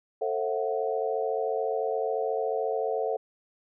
sine chord, F# half-diminished seventh, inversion first, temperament just, 444 / 532.8 / 666 / 740 Hz, A4 / C5 / E5 / F#5, +16 / +31 / +18 / 0 cents, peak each -29 / -32 / -33 / -33 dBFS, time 0.21-3.17 s, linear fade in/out 10 ms, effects none

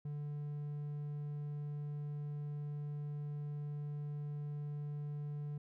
triangle tone, 146.83 Hz, D3, in tune, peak -37 dBFS, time 0.05-5.58 s, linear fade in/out 5 ms, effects none

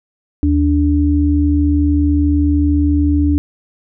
sine tone pair together, 77.7 / 291.3 Hz, D#2 / D4, -2 / -14 cents, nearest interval octave + major seventh, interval 2288 cents, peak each -13 dBFS, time 0.43-3.38 s, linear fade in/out 0 ms, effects none

